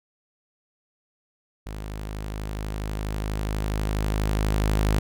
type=tone with level ramp; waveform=sawtooth; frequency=52.2 Hz; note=G#1; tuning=10 cents sharp; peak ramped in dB=-29 to -15 dBFS; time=1.66-4.99 s; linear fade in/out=5 ms; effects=none